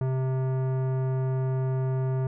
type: tone with tanh clipping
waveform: sine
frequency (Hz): 130.81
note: C3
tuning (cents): 0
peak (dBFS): -26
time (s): 0.01-2.27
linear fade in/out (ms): 2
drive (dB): 16
effects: none